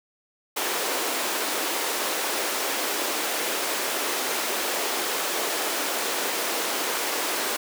pink high-pass noise, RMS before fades -27 dBFS, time 0.56-7.57 s, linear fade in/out 10 ms, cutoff 330 Hz, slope 24 dB/octave, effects none

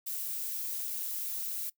violet noise, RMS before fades -36 dBFS, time 0.06-1.7 s, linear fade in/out 10 ms, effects noise-tail reverb RT60 0.1 s tail -21 dB re dry

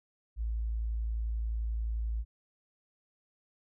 sine tone, 55.7 Hz, A1, 22 cents sharp, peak -30 dBFS, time 0.36-2.25 s, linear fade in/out 50 ms, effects none

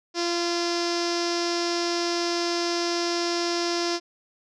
sawtooth tone with low-pass filter, 344.1 Hz, F4, 26 cents flat, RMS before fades -26 dBFS, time 0.14-4 s, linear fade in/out 50 ms, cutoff 5300 Hz, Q 5.5, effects none

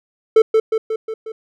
triangle tone with echo, 441.8 Hz, A4, 7 cents sharp, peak -4 dBFS, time 0.36-0.42 s, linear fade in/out 5 ms, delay 180 ms, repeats 5, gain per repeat -4 dB, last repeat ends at 1.32 s, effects none

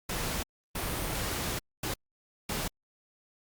pink noise bursts at uneven times, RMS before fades -33 dBFS, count 4, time 0.09-0.43 / 0.75-1.59 / 1.83-1.94 / 2.49-2.68 s, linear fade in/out 5 ms, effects Opus 48 kbps

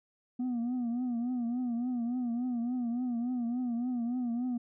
sine tone with vibrato, 242.5 Hz, B3, 31 cents flat, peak -27 dBFS, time 0.39-4.58 s, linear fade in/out 10 ms, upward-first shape triangle, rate 3.5 Hz, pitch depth 95 cents each way, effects tanh soft clip ceiling -29 dBFS

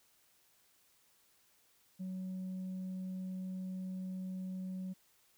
sine tone with tanh clipping, 186.4 Hz, F#3, 13 cents sharp, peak -39 dBFS, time 1.99-4.94 s, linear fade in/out 20 ms, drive 1 dB, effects white hiss -70 dBFS RMS until 5.37 s

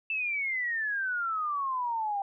sine exponential sweep, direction down, 2665 to 784 Hz, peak -28 dBFS, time 0.1-2.22 s, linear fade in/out 2 ms, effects none

